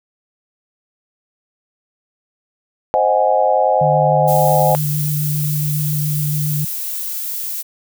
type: chord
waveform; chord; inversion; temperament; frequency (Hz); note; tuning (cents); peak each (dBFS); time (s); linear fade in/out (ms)
sine; Ab dominant seventh; first; equal; 523.3 / 622.3 / 740 / 830.6; C5 / Eb5 / Gb5 / Ab5; 0 / 0 / 0 / 0; -17; 2.94-4.75; 0
type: tone with vibrato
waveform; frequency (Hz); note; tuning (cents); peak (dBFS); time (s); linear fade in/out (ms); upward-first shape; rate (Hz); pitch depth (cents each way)
sine; 149.7; D3; +33; -17; 3.81-6.65; 5; sine; 7.2; 17
type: noise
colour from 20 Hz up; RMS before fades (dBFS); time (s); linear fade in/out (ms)
violet; -24; 4.27-7.63; 20
effects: none